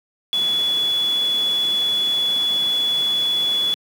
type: tone in noise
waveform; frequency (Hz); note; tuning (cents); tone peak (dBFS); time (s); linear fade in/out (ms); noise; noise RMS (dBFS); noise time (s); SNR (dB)
sine; 3412; G#7; +46; -17; 0.33-3.74; 0; pink; -34; 0.33-3.74; +14
effects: high-pass 200 Hz 12 dB/octave